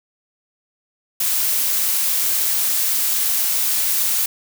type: noise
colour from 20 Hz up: blue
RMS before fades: -19 dBFS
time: 1.2-4.26 s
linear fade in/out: 5 ms
effects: none